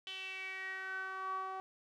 sawtooth tone with band-pass filter sweep, 380 Hz, F#4, 46 cents sharp, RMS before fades -42 dBFS, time 0.07-1.6 s, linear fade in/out 0 ms, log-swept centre 3100 to 920 Hz, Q 7, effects none

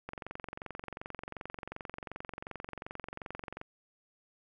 click train, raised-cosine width 0.5 ms, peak -25 dBFS, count 81, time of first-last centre 0.09-3.614 s, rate 22.7 Hz, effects none

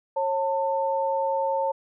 sine tone pair together, 544.1 / 895 Hz, C#5 / A5, -32 / +29 cents, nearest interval major sixth, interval 861 cents, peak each -25 dBFS, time 0.16-1.72 s, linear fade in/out 10 ms, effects none

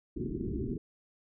white low-pass noise, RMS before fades -35 dBFS, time 0.16-0.78 s, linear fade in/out 5 ms, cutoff 400 Hz, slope 96 dB/octave, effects none

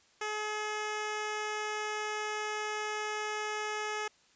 10% pulse tone, 425 Hz, G#4, 40 cents sharp, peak -25 dBFS, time 0.21-4.08 s, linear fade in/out 5 ms, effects white hiss -65 dBFS RMS until 4.35 s + resampled to 16000 Hz

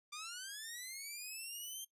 10% pulse linear sweep, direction up, 1174 to 3182 Hz, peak -36 dBFS, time 0.12-1.85 s, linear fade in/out 10 ms, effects noise-tail reverb RT60 0.1 s tail -19 dB re dry + resampled to 32000 Hz

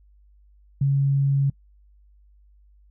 sine tone, 138.59 Hz, C#3, in tune, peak -17 dBFS, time 0.81-1.5 s, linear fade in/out 5 ms, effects noise-tail reverb RT60 0.1 s tail -25 dB re dry + added 50 Hz sine -52 dBFS peak until 2.9 s

